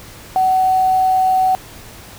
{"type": "tone with quantisation", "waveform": "sine", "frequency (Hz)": 751, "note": "F#5", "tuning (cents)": 26, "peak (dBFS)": -11, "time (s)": [0.36, 1.55], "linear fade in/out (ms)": 0, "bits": 6, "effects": ["added 105 Hz sine -46 dBFS peak until 2.18 s", "pink hiss -38 dBFS RMS until 2.18 s"]}